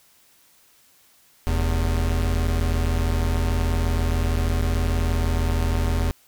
square tone pair together, 43.19 / 82.41 Hz, F1 / E2, -18 / 0 cents, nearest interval major seventh, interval 1118 cents, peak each -23 dBFS, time 1.47-6.11 s, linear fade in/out 0 ms, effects white hiss -57 dBFS RMS until 6.27 s

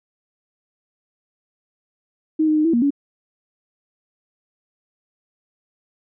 sine tone with pitch steps, 313.5 / 308.1 / 306.2 / 329.5 / 236.6 / 283.1 Hz, D#4 / D#4 / D#4 / E4 / A#3 / C#4, +13 / -17 / -28 / -1 / +26 / +37 cents, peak -14 dBFS, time 2.39-2.906 s, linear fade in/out 10 ms, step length 86 ms, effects none

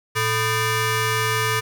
15% pulse ring-modulated tone, 554.4 Hz, C#5, in tune, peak -10 dBFS, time 0.15-1.61 s, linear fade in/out 20 ms, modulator 669 Hz, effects none

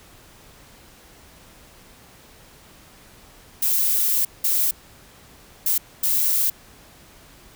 violet noise bursts at uneven times, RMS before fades -20 dBFS, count 4, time 3.62-4.25 / 4.44-4.71 / 5.66-5.78 / 6.03-6.5 s, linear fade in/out 5 ms, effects pink hiss -49 dBFS RMS until 7.55 s

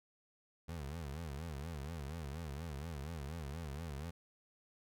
25% pulse tone with vibrato, 76.1 Hz, D#2, 38 cents flat, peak -38 dBFS, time 0.68-4.11 s, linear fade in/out 10 ms, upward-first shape sine, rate 4.2 Hz, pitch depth 200 cents each way, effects none

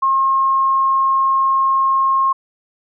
sine tone, 1074 Hz, C6, 45 cents sharp, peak -12 dBFS, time 0.02-2.33 s, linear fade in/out 10 ms, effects none

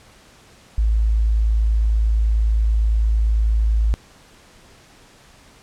sine tone, 54.5 Hz, A1, 16 cents flat, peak -14 dBFS, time 0.78-3.94 s, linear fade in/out 0 ms, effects pink hiss -49 dBFS RMS until 5.62 s + low-pass 9000 Hz 12 dB/octave

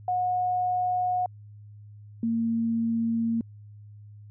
sine tone pair in turn, 727 / 229 Hz, F#5 / A#3, -31 / -31 cents, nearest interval octave + minor sixth, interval 2000 cents, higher first, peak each -23 / -23 dBFS, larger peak neither, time 0.08-1.26 / 2.23-3.41 s, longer neither, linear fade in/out 2 ms, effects added 104 Hz sine -44 dBFS peak until 4.3 s

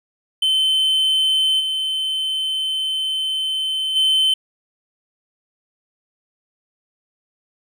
triangle tone with level steps, 3072 Hz, G7, 36 cents flat, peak -13 / -18 / -12 dBFS, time 0.42-4.34 s, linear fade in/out 5 ms, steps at 1.59 / 3.95 s, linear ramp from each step 20 ms, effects none

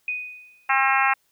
sine tone with exponential decay, 2489 Hz, D#7, in tune, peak -22 dBFS, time 0.08-0.73 s, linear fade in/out 2 ms, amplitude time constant 140 ms
harmonic tone, 268.4 Hz, C4, 44 cents sharp, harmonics 3 / 4 / 5 / 6 / 7 / 8 / 9 / 10, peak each -23 / -24 / -25 / -26 / -26 / -27 / -28 / -28 dBFS, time 0.69-1.14 s, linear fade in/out 10 ms
effects white hiss -67 dBFS RMS until 1.31 s

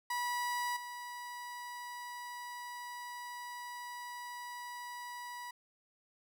30% pulse tone with level steps, 974 Hz, B5, 24 cents flat, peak -31 / -40 dBFS, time 0.1-5.51 s, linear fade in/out 5 ms, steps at 0.76 s, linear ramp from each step 10 ms, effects none

